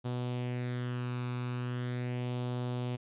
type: tone with flanger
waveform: sawtooth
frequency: 123.47 Hz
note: B2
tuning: in tune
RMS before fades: -35 dBFS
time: 0.04-2.97 s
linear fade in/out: 20 ms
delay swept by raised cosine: 0.24 to 0.8 ms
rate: 0.39 Hz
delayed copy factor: +0.55
effects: resampled to 8000 Hz